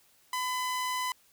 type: tone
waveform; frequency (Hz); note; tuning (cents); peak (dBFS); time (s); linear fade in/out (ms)
sawtooth; 1007; B5; +33; -26; 0.33-1.12; 2
effects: white hiss -64 dBFS RMS until 1.32 s